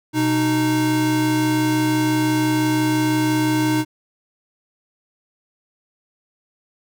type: tone pair together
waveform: square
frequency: 124.82 / 308.6 Hz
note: B2 / D#4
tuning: +19 / -14 cents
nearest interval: octave + major third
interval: 1567 cents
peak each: -24 / -18 dBFS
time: 0.13-3.85 s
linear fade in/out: 50 ms
effects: none